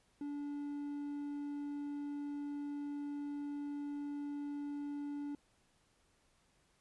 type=tone; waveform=triangle; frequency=288.7 Hz; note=D4; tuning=30 cents flat; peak=-37 dBFS; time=0.21-5.35 s; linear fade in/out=2 ms; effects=pink hiss -73 dBFS RMS until 6.8 s + resampled to 24000 Hz